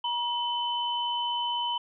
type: tone pair together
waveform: sine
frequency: 955 / 3032 Hz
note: A#5 / F#7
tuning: +42 / +42 cents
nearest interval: octave + minor sixth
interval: 2000 cents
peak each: -29 / -30 dBFS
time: 0.04-1.78 s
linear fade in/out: 5 ms
effects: none